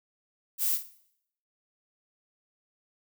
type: noise with echo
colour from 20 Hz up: violet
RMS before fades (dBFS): -27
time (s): 0.58-0.79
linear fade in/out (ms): 50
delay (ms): 55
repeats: 3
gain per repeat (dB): -12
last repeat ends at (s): 0.955
effects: noise-tail reverb RT60 0.7 s tail -17 dB re dry